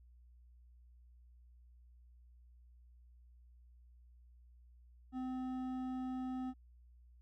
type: tone with hard clipping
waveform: sine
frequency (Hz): 256.8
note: C4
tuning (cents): -32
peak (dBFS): -40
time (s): 5.12-6.54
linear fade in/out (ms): 50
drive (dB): 9
effects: added 60 Hz sine -59 dBFS peak until 7.21 s